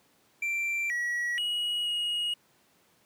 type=tone with pitch steps; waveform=triangle; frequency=2353 / 1923 / 2904 / 2883 Hz; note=D7 / B6 / F#7 / F#7; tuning=+3 / -47 / -33 / -46 cents; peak=-26 dBFS; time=0.42-2.34 s; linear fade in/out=5 ms; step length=480 ms; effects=pink hiss -65 dBFS RMS until 3.05 s + high-pass 150 Hz 12 dB/octave